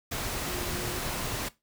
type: tone in noise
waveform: sine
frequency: 357.4 Hz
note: F4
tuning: 40 cents sharp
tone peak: -38 dBFS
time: 0.47-0.99 s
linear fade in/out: 10 ms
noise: pink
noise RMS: -33 dBFS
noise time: 0.11-1.49 s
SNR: -8 dB
effects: noise-tail reverb RT60 0.2 s tail -17 dB re dry